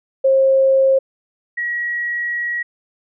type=tone pair in turn; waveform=sine; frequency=535 / 1911.5 Hz; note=C5 / A#6; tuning=+38 / +43 cents; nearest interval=octave + minor seventh; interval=2205 cents; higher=second; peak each=-10 / -19 dBFS; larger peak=first; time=0.24-0.99 / 1.57-2.63 s; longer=second; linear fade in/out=10 ms; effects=none